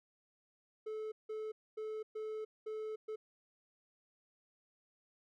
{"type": "tone bursts at uneven times", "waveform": "triangle", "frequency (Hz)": 433.6, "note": "A4", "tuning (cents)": -25, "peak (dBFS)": -37, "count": 6, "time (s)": [[0.86, 1.12], [1.29, 1.52], [1.77, 2.03], [2.15, 2.45], [2.66, 2.96], [3.08, 3.16]], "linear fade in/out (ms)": 10, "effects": []}